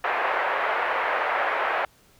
pink band-pass noise, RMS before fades -25 dBFS, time 0.04-1.85 s, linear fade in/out 2 ms, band 570 to 2100 Hz, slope 24 dB/octave, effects pink hiss -58 dBFS RMS until 2.19 s

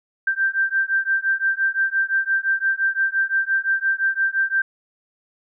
sine beating tone pair, 1568 / 1573.8 Hz, G6 / G6, 0 / +6 cents, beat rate 5.8 Hz, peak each -21 dBFS, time 0.27-4.62 s, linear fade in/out 5 ms, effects none

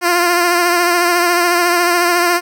10% pulse tone with vibrato, 349.2 Hz, F4, in tune, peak -3 dBFS, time 0.01-2.41 s, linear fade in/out 50 ms, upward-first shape triangle, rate 14 Hz, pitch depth 42 cents each way, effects none

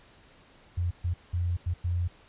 sine tone bursts at uneven times, 87.5 Hz, F2, 4 cents sharp, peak -25 dBFS, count 5, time 0.77-0.91 / 1.04-1.14 / 1.33-1.57 / 1.66-1.74 / 1.84-2.08 s, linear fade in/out 10 ms, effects pink hiss -57 dBFS RMS until 2.28 s + resampled to 8000 Hz

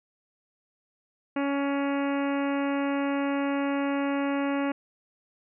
harmonic tone, 280 Hz, C#4, 18 cents sharp, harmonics 1 / 2 / 3 / 4 / 5 / 6 / 7 / 8 / 9 / 10, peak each -26 / -32 / -36 / -38 / -40 / -42 / -43 / -44 / -45 / -46 dBFS, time 1.36-4.72 s, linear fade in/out 5 ms, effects none

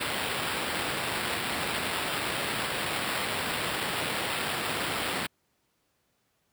violet noise with sample-and-hold, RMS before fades -31 dBFS, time 0-5.27 s, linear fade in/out 10 ms, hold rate 6300 Hz, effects pink hiss -73 dBFS RMS until 6.52 s + high-pass 80 Hz 12 dB/octave

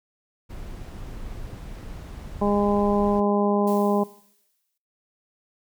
brown noise, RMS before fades -36 dBFS, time 0.49-3.21 s, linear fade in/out 20 ms
harmonic tone, 204.2 Hz, G#3, 29 cents flat, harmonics 1 / 2 / 3 / 4 / 5, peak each -22 / -25 / -27 / -28 / -29 dBFS, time 2.41-4.04 s, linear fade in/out 10 ms
blue noise with exponential decay, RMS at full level -40 dBFS, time 3.67-4.78 s, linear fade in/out 5 ms, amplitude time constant 240 ms
effects noise-tail reverb RT60 0.6 s tail -21 dB re dry

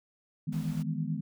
sine chord, E major seventh, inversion third, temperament equal, 155.56 / 164.81 / 207.7 / 246.9 Hz, D#3 / E3 / G#3 / B3, 0 / 0 / 0 / 0 cents, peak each -33 / -35 / -37 / -38 dBFS, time 0.47-1.21 s, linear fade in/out 10 ms
pink noise, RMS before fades -50 dBFS, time 0.52-0.83 s, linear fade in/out 10 ms
effects none

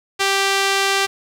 sawtooth tone with band-pass filter, 392 Hz, G4, in tune, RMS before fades -18 dBFS, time 0.19-1.07 s, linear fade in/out 20 ms, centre 3400 Hz, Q 0.56, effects 7-bit

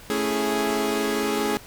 sawtooth chord, A major seventh, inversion none, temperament equal, 220 / 277.2 / 329.6 / 415.3 Hz, A3 / C#4 / E4 / G#4, 0 / 0 / 0 / 0 cents, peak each -25 / -25 / -27 / -21 dBFS, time 0.1-1.57 s, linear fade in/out 0 ms, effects pink hiss -45 dBFS RMS until 1.66 s

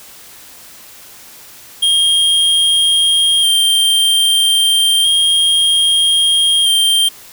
square tone with vibrato, 3200 Hz, G7, 35 cents sharp, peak -10 dBFS, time 1.82-7.09 s, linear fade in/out 10 ms, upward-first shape square, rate 0.31 Hz, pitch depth 18 cents each way, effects white hiss -38 dBFS RMS until 7.32 s

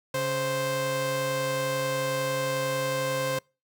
sawtooth tone pair together, 138.6 / 523.3 Hz, C#3 / C5, 0 / 0 cents, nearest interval octave + major seventh, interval 2300 cents, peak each -29 / -23 dBFS, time 0.14-3.39 s, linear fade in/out 5 ms, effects noise-tail reverb RT60 0.3 s tail -26 dB re dry

